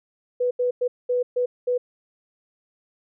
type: tone bursts at uneven times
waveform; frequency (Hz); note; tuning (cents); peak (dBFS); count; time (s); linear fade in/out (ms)
sine; 493.9; B4; 0; -19; 6; 0.4-0.51 / 0.59-0.71 / 0.81-0.88 / 1.09-1.23 / 1.36-1.46 / 1.67-1.78; 10
effects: none